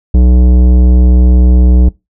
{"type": "tone with tanh clipping", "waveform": "triangle", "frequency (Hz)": 61.74, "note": "B1", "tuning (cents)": 0, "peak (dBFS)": -5, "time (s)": [0.14, 1.89], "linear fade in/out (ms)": 5, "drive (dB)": 18, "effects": ["noise-tail reverb RT60 0.2 s tail -21 dB re dry"]}